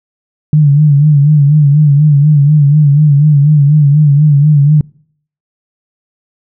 sine tone with vibrato, 146.83 Hz, D3, in tune, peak -3 dBFS, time 0.53-4.81 s, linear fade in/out 2 ms, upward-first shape sine, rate 4.1 Hz, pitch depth 79 cents each way, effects noise-tail reverb RT60 0.6 s tail -25 dB re dry

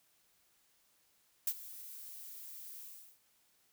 violet noise with ADSR envelope, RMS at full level -31 dBFS, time 1.47-3.19 s, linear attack 5 ms, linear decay 55 ms, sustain -18 dB, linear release 360 ms, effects white hiss -72 dBFS RMS until 3.72 s

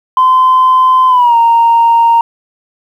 sine tone with pitch glide, 1029 to 927.4 Hz, C6 to A#5, -29 to -9 cents, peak -3 dBFS, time 0.17-2.21 s, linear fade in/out 2 ms, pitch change -180 cents, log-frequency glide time 1.08-1.36 s, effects tanh soft clip ceiling -1 dBFS + 7-bit

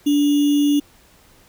sine tone with sample-and-hold, 289.8 Hz, D4, 23 cents flat, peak -13 dBFS, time 0.06-0.8 s, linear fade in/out 10 ms, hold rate 3150 Hz, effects pink hiss -52 dBFS RMS until 1.48 s

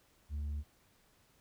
sine tone with tanh clipping, 73.42 Hz, D2, in tune, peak -36 dBFS, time 0.29-0.64 s, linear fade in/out 50 ms, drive 3 dB, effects pink hiss -69 dBFS RMS until 1.4 s

